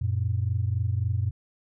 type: tone pair together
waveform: sine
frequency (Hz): 92.1 / 115.78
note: F#2 / A#2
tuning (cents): -7 / -11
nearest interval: major third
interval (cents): 396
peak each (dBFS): -25 / -26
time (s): 0.01-1.31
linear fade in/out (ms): 10
effects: tanh soft clip ceiling -15 dBFS